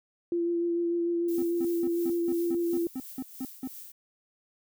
sine tone with vibrato, 342.3 Hz, F4, 35 cents flat, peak -25 dBFS, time 0.32-2.87 s, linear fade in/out 2 ms, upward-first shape triangle, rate 6.7 Hz, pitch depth 19 cents each way
violet noise with tremolo, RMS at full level -43 dBFS, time 1.28-3.92 s, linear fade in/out 5 ms, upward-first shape triangle, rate 2.9 Hz, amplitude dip 65%
triangle tone bursts, 259.9 Hz, C4, 11 cents flat, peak -29 dBFS, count 11, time 1.38-3.675 s, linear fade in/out 2 ms, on 45 ms, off 180 ms
effects none

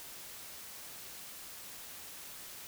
silence, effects white hiss -48 dBFS RMS until 2.67 s

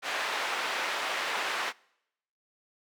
white band-pass noise, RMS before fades -32 dBFS, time 0.02-1.73 s, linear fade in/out 50 ms, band 570 to 2300 Hz, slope 12 dB/octave, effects noise-tail reverb RT60 0.8 s tail -25 dB re dry

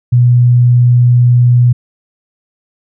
sine tone, 122.3 Hz, B2, 16 cents flat, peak -4 dBFS, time 0.12-1.73 s, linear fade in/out 10 ms, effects none

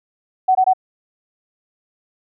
sine tone bursts, 750 Hz, F#5, 23 cents sharp, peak -10 dBFS, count 3, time 0.48-0.735 s, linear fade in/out 10 ms, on 71 ms, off 21 ms, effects none

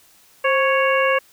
harmonic tone with a mistuned harmonic, 554.4 Hz, C#5, in tune, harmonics 1 / 2 / 3 / 4 / 5, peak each -18 / -21 / -23 / -24 / -25 dBFS, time 0.44-1.19 s, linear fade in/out 10 ms, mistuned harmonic 1, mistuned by -77 cents, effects white hiss -53 dBFS RMS until 1.32 s

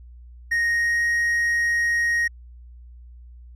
triangle tone with pitch glide, 1864.7 to 1875.5 Hz, A#6 to A#6, 0 to +10 cents, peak -17 dBFS, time 0.51-2.28 s, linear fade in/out 10 ms, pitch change +10 cents, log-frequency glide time 0.65-1.05 s, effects added 60 Hz sine -41 dBFS peak until 3.55 s + resampled to 32000 Hz

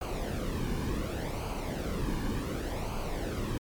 brown noise with flanger, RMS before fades -33 dBFS, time 0.01-3.58 s, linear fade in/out 5 ms, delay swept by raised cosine 0.54 to 1.54 ms, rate 0.68 Hz, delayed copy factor -0.6, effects MP3 96 kbps

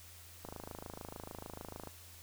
click train, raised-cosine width 1 ms, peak -30 dBFS, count 39, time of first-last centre 0.45-1.873 s, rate 26.7 Hz, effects added 86 Hz sine -57 dBFS peak until 2.22 s + white hiss -56 dBFS RMS until 2.22 s

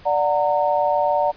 sine chord, D augmented, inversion none, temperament just, 587.3 / 734.2 / 917.7 Hz, D5 / F#5 / A#5, 0 / -14 / -27 cents, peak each -20 / -21 / -21 dBFS, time 0.05-1.32 s, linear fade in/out 20 ms, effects pink hiss -47 dBFS RMS until 1.36 s + resampled to 11025 Hz

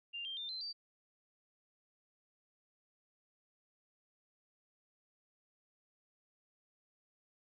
sine tone with pitch steps, 2794 / 3173 / 3603 / 4091 / 4645 Hz, F7 / G7 / A7 / C8 / D8, 0 / +20 / +40 / -40 / -20 cents, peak -40 dBFS, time 0.13-0.73 s, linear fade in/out 20 ms, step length 120 ms, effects none

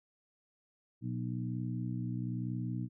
harmonic tone with a mistuned harmonic, 61 Hz, B1, 21 cents flat, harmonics 2 / 3 / 4 / 5, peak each -36 / -40 / -42 / -44 dBFS, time 1.01-2.89 s, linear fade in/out 50 ms, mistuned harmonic 5, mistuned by +19 cents, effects none

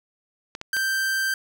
clicks, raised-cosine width 0.2 ms, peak -16 dBFS, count 3, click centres 0.551 / 0.614 / 0.767 s
45% pulse tone, 1566 Hz, G6, 2 cents flat, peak -22 dBFS, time 0.73-1.34 s, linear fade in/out 2 ms
effects none

